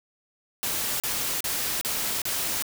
white noise bursts, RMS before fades -28 dBFS, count 5, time 0.63-2.624 s, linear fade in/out 0 ms, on 370 ms, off 36 ms, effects none

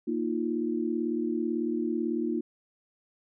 sine chord, Bb suspended fourth, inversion none, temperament equal, 233.1 / 311.1 / 349.2 Hz, Bb3 / Eb4 / F4, 0 / 0 / 0 cents, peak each -31 dBFS, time 0.07-2.41 s, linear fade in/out 10 ms, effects none

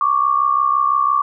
sine tone pair together, 1108.7 / 1174.6 Hz, C#6 / D6, 0 / 0 cents, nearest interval minor second, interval 100 cents, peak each -16 dBFS, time 0.01-1.22 s, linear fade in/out 2 ms, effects none

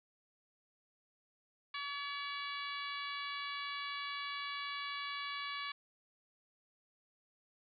harmonic tone, 569 Hz, C#5, 45 cents sharp, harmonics 2 / 3 / 4 / 5 / 6 / 7 / 8, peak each -43 / -47 / -45 / -50 / -48 / -50 / -54 dBFS, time 1.74-5.72 s, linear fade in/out 5 ms, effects none

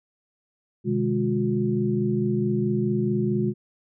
sine tone cluster, 126.6 / 151.2 / 206.1 / 359.5 Hz, B2 / D#3 / G#3 / F#4, +43 / -49 / -13 / -50 cents, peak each -27 / -31 / -24 / -26 dBFS, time 0.84-3.54 s, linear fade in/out 50 ms, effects none

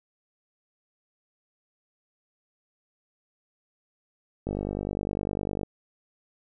click train, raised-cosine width 2 ms, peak -17 dBFS, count 59, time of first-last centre 4.47-5.632 s, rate 49.9 Hz, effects none

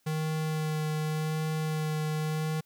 square tone with vibrato, 155.56 Hz, D#3, in tune, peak -29 dBFS, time 0.06-2.61 s, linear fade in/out 10 ms, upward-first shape sine, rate 0.88 Hz, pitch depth 13 cents each way, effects white hiss -70 dBFS RMS until 2.65 s

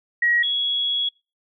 sine tone pair in turn, 1903 / 3345 Hz, A#6 / G#7, +35 / +12 cents, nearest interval minor seventh, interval 977 cents, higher second, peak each -16 / -20 dBFS, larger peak first, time 0.22-0.43 / 0.43-1.09 s, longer second, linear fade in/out 5 ms, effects noise-tail reverb RT60 0.3 s tail -26 dB re dry

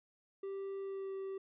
triangle tone with pitch glide, 391.3 to 386.8 Hz, G4 to G4, -3 to -23 cents, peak -37 dBFS, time 0.43-1.38 s, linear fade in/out 5 ms, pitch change -20 cents, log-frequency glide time 0.8-1.13 s, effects resampled to 8000 Hz

